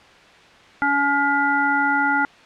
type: harmonic tone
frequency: 283.1 Hz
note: C#4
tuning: 37 cents sharp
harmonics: 1 / 3 / 5 / 7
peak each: -25 / -21 / -19 / -27 dBFS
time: 0.82-2.25 s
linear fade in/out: 0 ms
effects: white hiss -47 dBFS RMS until 2.45 s + low-pass 3000 Hz 12 dB/octave